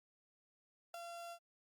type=tone with ADSR envelope; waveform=35% pulse; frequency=685 Hz; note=F5; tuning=34 cents flat; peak=-40 dBFS; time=0.94-1.39 s; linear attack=3 ms; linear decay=7 ms; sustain=-5 dB; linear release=70 ms; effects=Opus 48 kbps